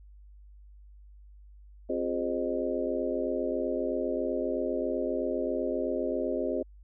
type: harmonic tone with a mistuned harmonic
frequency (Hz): 87.7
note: F2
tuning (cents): +8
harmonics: 3 / 4 / 5 / 6 / 7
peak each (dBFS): -34 / -34 / -34 / -34 / -34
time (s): 1.89-6.63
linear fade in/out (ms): 10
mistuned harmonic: 5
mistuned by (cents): -100
effects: added 50 Hz sine -49 dBFS peak until 6.83 s